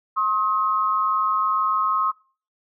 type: tone pair together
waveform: sine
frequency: 1067.9 / 1270 Hz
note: C6 / D#6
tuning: +35 / +35 cents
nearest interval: minor third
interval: 300 cents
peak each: -21 / -21 dBFS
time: 0.16-2.12 s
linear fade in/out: 20 ms
effects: noise-tail reverb RT60 0.4 s tail -22 dB re dry